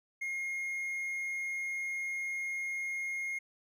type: tone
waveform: triangle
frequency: 2142 Hz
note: C7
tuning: 40 cents sharp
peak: -32 dBFS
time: 0.21-3.39 s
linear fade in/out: 10 ms
effects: none